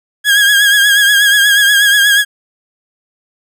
30% pulse tone with vibrato, 1644 Hz, G#6, 18 cents flat, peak -4 dBFS, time 0.24-2.25 s, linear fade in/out 50 ms, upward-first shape triangle, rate 8.3 Hz, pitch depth 59 cents each way, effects none

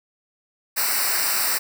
white noise with comb filter, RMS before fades -22 dBFS, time 0.76-1.59 s, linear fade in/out 20 ms, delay 0.3 ms, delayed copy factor -0.95, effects none

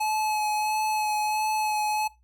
square tone with vibrato, 855 Hz, A5, 50 cents flat, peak -25 dBFS, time 0-2.08 s, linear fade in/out 10 ms, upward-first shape sine, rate 1.5 Hz, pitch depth 16 cents each way, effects noise-tail reverb RT60 0.2 s tail -18 dB re dry + added 60 Hz sine -59 dBFS peak until 2.23 s

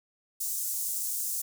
pink high-pass noise, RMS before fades -32 dBFS, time 0.4-1.42 s, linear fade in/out 10 ms, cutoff 7100 Hz, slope 24 dB/octave, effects none

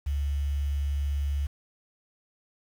sine tone with quantisation, 71.1 Hz, C#2, 45 cents sharp, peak -25 dBFS, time 0.06-1.47 s, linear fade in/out 10 ms, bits 8, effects none

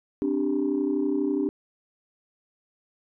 sine chord, C suspended second, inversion none, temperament equal, 261.6 / 293.7 / 392 Hz, C4 / D4 / G4, 0 / 0 / 0 cents, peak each -28 / -24 / -27 dBFS, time 0.22-1.49 s, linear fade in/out 0 ms, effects tanh soft clip ceiling -16 dBFS

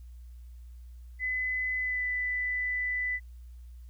sine tone with pitch glide, 2015 to 1993 Hz, B6 to B6, +34 to +15 cents, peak -28 dBFS, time 1.19-3.2 s, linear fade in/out 50 ms, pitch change -19 cents, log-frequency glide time 1.77-2.06 s, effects added 60 Hz sine -44 dBFS peak until 3.89 s + white hiss -71 dBFS RMS until 3.89 s

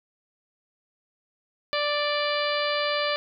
harmonic tone, 587.3 Hz, D5, in tune, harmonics 1 / 2 / 3 / 4 / 5 / 6 / 7 / 8, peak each -27 / -30 / -32 / -33 / -34 / -35 / -35 / -36 dBFS, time 1.73-3.16 s, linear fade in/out 0 ms, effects none

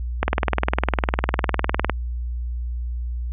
click train, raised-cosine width 0.5 ms, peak -3 dBFS, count 34, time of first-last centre 0.23-1.897 s, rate 19.8 Hz, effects added 60 Hz sine -24 dBFS peak until 3.32 s + resampled to 8000 Hz

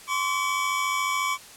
square tone cluster, 1045 / 1139 / 2280 Hz, C6 / C#6 / C#7, -2 / +47 / +48 cents, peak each -29 dBFS, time 0.07-1.38 s, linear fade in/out 50 ms, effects white hiss -46 dBFS RMS until 1.56 s + low-pass 11000 Hz 12 dB/octave

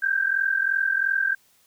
sine tone pair together, 1559 / 1601.9 Hz, G6 / G6, -10 / +37 cents, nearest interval unison, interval 47 cents, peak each -23 dBFS, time 0.02-1.35 s, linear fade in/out 10 ms, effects white hiss -61 dBFS RMS until 1.66 s

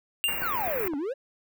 square tone with exponential decay, 2794 Hz, F7, in tune, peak -21 dBFS, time 0.24-0.55 s, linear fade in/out 0 ms, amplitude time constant 66 ms
white band-stop noise, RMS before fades -32 dBFS, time 0.28-0.88 s, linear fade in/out 2 ms, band 2600 to 14000 Hz, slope 96 dB/octave
triangle exponential two-way sweep, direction down then up, 1624 to 269.8 to 579 Hz, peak -26 dBFS, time 0.41-1.14 s, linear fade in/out 20 ms, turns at 0.97 s
click train, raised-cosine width 1 ms, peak -23 dBFS, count 5, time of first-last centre 0.42-0.935 s, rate 7.76 Hz
effects none

